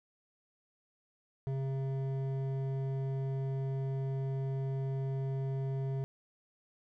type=tone with hard clipping; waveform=sine; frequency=134.7 Hz; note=C#3; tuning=49 cents flat; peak=-34 dBFS; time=1.47-6.04 s; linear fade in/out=0 ms; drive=10 dB; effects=none